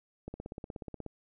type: click train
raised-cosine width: 2 ms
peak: -27 dBFS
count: 14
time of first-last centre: 0.28-1.063 s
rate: 16.6 Hz
effects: none